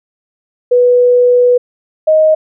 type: tone pair in turn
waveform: sine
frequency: 491.7 / 625.5 Hz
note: B4 / D#5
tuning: -8 / +9 cents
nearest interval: major third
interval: 417 cents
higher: second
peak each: -5 dBFS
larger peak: neither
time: 0.71-1.58 / 2.07-2.35 s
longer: first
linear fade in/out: 10 ms
effects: none